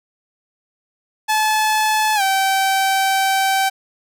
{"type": "tone with pitch glide", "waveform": "sawtooth", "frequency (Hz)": [863, 773.3], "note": ["A5", "G5"], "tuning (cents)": [-34, -24], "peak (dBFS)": -11, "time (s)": [1.28, 3.7], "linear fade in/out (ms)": 20, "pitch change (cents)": -190, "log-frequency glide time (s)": [2.15, 2.22], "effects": []}